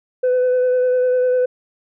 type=tone with vibrato; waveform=sine; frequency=503 Hz; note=B4; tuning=32 cents sharp; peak=-11 dBFS; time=0.23-1.46 s; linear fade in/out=10 ms; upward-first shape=sine; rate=10 Hz; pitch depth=17 cents each way; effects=tanh soft clip ceiling -12 dBFS